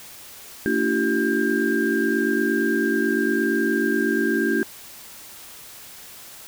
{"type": "tone cluster", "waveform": "sine", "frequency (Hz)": [226.4, 287.3, 335.1, 384.1, 1596], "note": ["A3", "D4", "E4", "G4", "G6"], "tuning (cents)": [50, -38, 29, -35, 31], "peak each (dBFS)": -25, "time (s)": [0.66, 4.63], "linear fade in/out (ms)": 0, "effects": ["white hiss -42 dBFS RMS until 6.47 s"]}